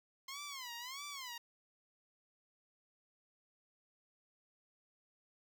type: tone with vibrato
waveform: 10% pulse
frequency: 1046.5 Hz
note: C6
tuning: in tune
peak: -36 dBFS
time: 0.28-1.38 s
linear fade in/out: 5 ms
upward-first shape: sine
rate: 1.6 Hz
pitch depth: 190 cents each way
effects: 12-bit